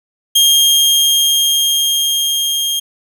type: tone with level ramp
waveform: sawtooth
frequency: 3224 Hz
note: G7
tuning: 48 cents sharp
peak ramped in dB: -4 to -12 dBFS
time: 0.35-2.8 s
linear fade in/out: 10 ms
effects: none